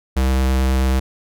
square tone with vibrato, 65.41 Hz, C2, in tune, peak -15 dBFS, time 0.16-1 s, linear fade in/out 10 ms, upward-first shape sine, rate 9.2 Hz, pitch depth 9 cents each way, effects none

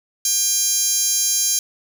10% pulse tone with high-pass filter, 800 Hz, G5, 35 cents sharp, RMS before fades -19 dBFS, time 0.25-1.59 s, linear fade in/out 2 ms, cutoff 6900 Hz, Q 7.8, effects none

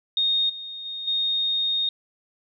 sine tone with level steps, 3700 Hz, A#7, 14 cents flat, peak -19 / -33 / -30 / -21 dBFS, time 0.17-1.89 s, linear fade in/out 2 ms, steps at 0.49 / 0.85 / 1.07 s, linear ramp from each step 10 ms, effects none

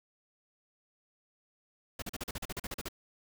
pink noise bursts, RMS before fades -38 dBFS, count 13, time 1.99-2.886 s, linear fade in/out 5 ms, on 32 ms, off 40 ms, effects none

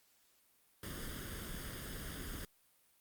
pink noise with comb filter, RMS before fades -44 dBFS, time 0.83-2.45 s, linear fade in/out 2 ms, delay 0.6 ms, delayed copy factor +0.65, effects white hiss -71 dBFS RMS until 3 s + Opus 48 kbps

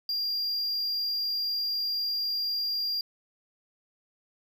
triangle tone, 4786 Hz, D8, 32 cents sharp, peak -26 dBFS, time 0.09-3.01 s, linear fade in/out 2 ms, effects none

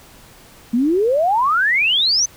sine exponential sweep, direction up, 224 to 6272 Hz, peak -13 dBFS, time 0.73-2.26 s, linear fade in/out 10 ms, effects pink hiss -45 dBFS RMS until 2.36 s

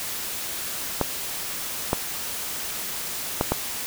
clicks, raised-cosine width 1 ms, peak -6 dBFS, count 4, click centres 1.013 / 1.931 / 3.411 / 3.52 s, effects white hiss -31 dBFS RMS until 3.86 s

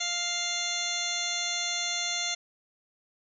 harmonic tone, 698.5 Hz, F5, in tune, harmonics 1 / 2 / 3 / 4 / 5 / 6 / 8 / 9 / 10, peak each -40 / -42 / -35 / -40 / -34 / -35 / -42 / -35 / -40 dBFS, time 0-2.35 s, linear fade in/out 10 ms, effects none

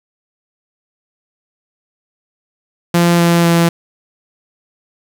sawtooth tone with pitch steps, 172 / 170.52 / 169.05 Hz, F3 / F3 / E3, -26 / -41 / +44 cents, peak -5 dBFS, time 2.94-3.69 s, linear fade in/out 5 ms, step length 250 ms, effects 7-bit

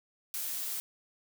blue noise, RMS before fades -36 dBFS, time 0.34-0.8 s, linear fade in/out 0 ms, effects none

